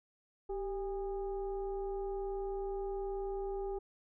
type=tone with frequency modulation; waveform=sine; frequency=390.6 Hz; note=G4; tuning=6 cents flat; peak=-35 dBFS; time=0.49-3.79 s; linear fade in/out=10 ms; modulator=420 Hz; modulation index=0.68; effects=none